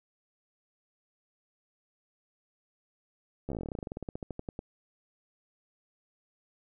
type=slowing click train; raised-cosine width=2 ms; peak=-23 dBFS; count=26; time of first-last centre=3.49-4.591 s; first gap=13 ms; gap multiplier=1.09; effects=none